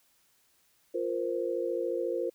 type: chord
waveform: sine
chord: F suspended fourth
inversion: none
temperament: equal with one note detuned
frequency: 349.2 / 466.2 / 520.2 Hz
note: F4 / Bb4 / C5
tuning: 0 / 0 / -10 cents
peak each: -33 dBFS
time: 0.94-2.3 s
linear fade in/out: 10 ms
effects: white hiss -68 dBFS RMS until 2.34 s